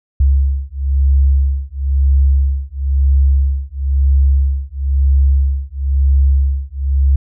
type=beating tone pair; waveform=sine; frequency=67.9 / 68.9 Hz; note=C#2 / C#2; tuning=-35 / -10 cents; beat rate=1 Hz; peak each=-13 dBFS; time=0.2-7.16 s; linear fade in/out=5 ms; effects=none